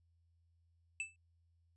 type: tone with exponential decay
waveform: square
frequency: 2637 Hz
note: E7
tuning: in tune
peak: -35 dBFS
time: 1-1.16 s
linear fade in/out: 1 ms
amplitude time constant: 34 ms
effects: added 84 Hz sine -70 dBFS peak until 1.76 s + resampled to 24000 Hz